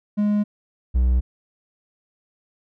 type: tone pair in turn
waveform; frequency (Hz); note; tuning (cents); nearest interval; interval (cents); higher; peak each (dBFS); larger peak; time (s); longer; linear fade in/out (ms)
triangle; 207.7 / 62.22; G#3 / B1; 0 / +14; octave + major sixth; 2086; first; -15 / -13; second; 0.17-0.44 / 0.94-1.21; neither; 20
effects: none